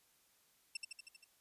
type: tone with echo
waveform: 20% pulse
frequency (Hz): 2690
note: E7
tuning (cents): +34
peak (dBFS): -34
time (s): 0.75-0.77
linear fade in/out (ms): 5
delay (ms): 79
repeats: 6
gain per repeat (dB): -3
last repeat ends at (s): 1.244
effects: white hiss -72 dBFS RMS until 1.4 s + resampled to 32000 Hz